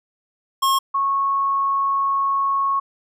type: tone pair in turn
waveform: square / sine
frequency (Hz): 1080 / 1100.1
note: C#6 / C#6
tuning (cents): -45 / -14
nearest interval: unison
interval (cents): 31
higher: second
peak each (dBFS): -16 / -17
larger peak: first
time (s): 0.62-0.79 / 0.94-2.8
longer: second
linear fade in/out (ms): 10
effects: none